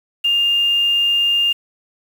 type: tone with quantisation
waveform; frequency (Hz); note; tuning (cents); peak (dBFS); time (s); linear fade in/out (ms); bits
sine; 2808; F7; +9; -13; 0.24-1.53; 10; 6
effects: none